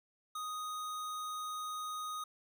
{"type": "tone", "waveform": "square", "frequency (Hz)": 1245, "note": "D#6", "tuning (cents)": 1, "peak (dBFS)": -39, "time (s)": [0.35, 2.24], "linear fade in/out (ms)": 5, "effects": []}